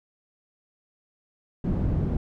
white low-pass noise, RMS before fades -25 dBFS, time 1.64-2.17 s, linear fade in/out 5 ms, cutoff 170 Hz, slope 12 dB/octave, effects none

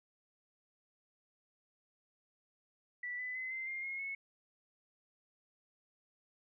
sine tone with pitch steps, 1964 / 2001 / 2038 / 2076 / 2115 / 2154 / 2194 Hz, B6 / B6 / C7 / C7 / C7 / C7 / C#7, -10 / +22 / -46 / -14 / +18 / +50 / -18 cents, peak -38 dBFS, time 3.03-4.15 s, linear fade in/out 5 ms, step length 160 ms, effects none

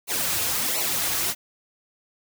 white noise with flanger, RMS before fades -25 dBFS, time 0.07-1.35 s, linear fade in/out 50 ms, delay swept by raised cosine 0.59 to 5.09 ms, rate 1.4 Hz, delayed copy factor -0.8, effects none

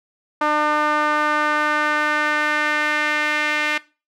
sawtooth tone with band-pass filter sweep, 300.8 Hz, D4, 42 cents sharp, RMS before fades -20 dBFS, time 0.41-3.78 s, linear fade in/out 5 ms, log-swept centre 1100 to 2200 Hz, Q 2.1, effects noise-tail reverb RT60 0.3 s tail -19 dB re dry

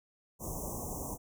pink band-stop noise, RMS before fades -39 dBFS, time 0.39-1.18 s, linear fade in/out 50 ms, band 1100 to 5800 Hz, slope 96 dB/octave, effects none

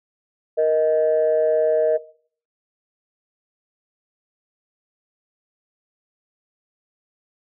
sine tone pair together, 468.8 / 627 Hz, A#4 / D#5, +10 / +13 cents, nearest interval perfect fourth, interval 503 cents, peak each -17 dBFS, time 0.57-1.98 s, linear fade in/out 20 ms, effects noise-tail reverb RT60 0.5 s tail -20 dB re dry + tanh soft clip ceiling -10 dBFS

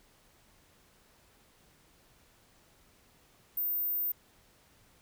sine tone, 14540 Hz, A#9, 44 cents flat, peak -29 dBFS, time 3.57-4.12 s, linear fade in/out 5 ms, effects pink hiss -64 dBFS RMS until 5.01 s

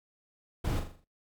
brown noise with echo, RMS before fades -30 dBFS, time 0.64-0.8 s, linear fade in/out 10 ms, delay 41 ms, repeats 6, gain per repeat -6 dB, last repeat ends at 1.046 s, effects noise-tail reverb RT60 0.2 s tail -25 dB re dry + MP3 96 kbps

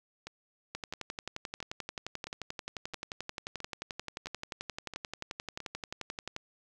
two click trains, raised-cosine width 0.2 ms, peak -24 / -20 dBFS, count 9 / 65, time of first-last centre 0.27-5.603 / 0.75-6.364 s, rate 1.5 / 11.4 Hz, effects none

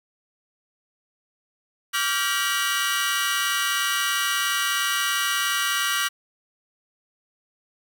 sawtooth tone cluster, 1154 / 1393 / 1573 / 1919 / 2917 Hz, D6 / F6 / G6 / A#6 / F#7, -31 / -5 / +6 / +50 / -25 cents, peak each -25 dBFS, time 1.93-6.09 s, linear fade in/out 20 ms, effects none

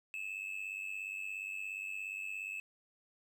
triangle tone with amplitude modulation, 2600 Hz, E7, 24 cents flat, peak -34 dBFS, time 0.14-2.6 s, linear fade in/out 0 ms, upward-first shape sine, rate 97.1 Hz, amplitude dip 75%, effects none

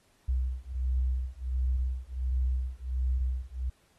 sine beating tone pair, 62.8 / 64.2 Hz, B1 / C2, +30 / -32 cents, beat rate 1.4 Hz, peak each -30 dBFS, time 0.28-3.7 s, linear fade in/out 10 ms, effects pink hiss -67 dBFS RMS until 3.98 s + AAC 32 kbps

